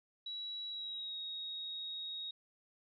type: tone with pitch glide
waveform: sine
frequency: 3900 to 3767 Hz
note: B7 to A#7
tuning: -23 to +17 cents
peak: -40 dBFS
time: 0.26-2.31 s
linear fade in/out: 5 ms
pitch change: -60 cents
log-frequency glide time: 0.69-1.18 s
effects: none